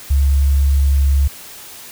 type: tone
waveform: sine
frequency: 69.4 Hz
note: C#2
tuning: 3 cents sharp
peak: -10 dBFS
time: 0.1-1.28 s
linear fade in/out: 10 ms
effects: white hiss -36 dBFS RMS until 1.91 s